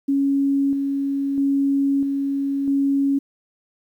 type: tone with tremolo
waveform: sine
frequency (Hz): 277.2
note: C#4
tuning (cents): 0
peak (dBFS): -16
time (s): 0.08-3.19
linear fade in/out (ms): 10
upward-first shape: square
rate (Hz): 0.77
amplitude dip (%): 35
effects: 9-bit